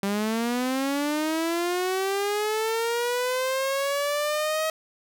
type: linear sweep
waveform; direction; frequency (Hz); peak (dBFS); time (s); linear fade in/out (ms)
sawtooth; up; 195.5 to 637; -20; 0.03-4.7; 2
effects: none